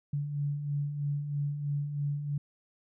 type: beating tone pair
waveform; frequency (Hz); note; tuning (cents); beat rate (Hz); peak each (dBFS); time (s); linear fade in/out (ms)
sine; 141.7 / 144.8; C#3 / D3; +38 / -24; 3.1; -39 / -30; 0.13-2.38; 5
effects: none